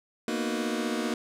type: chord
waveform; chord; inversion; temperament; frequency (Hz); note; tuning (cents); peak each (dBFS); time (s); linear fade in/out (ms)
sawtooth; B major seventh; third; just; 231.5 / 246.9 / 308.7 / 370.4; A#3 / B3 / D#4 / F#4; -12 / 0 / -14 / +2; -27 / -31 / -29 / -31; 0.28-1.14; 2
effects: low-pass 10000 Hz 12 dB/octave + 10-bit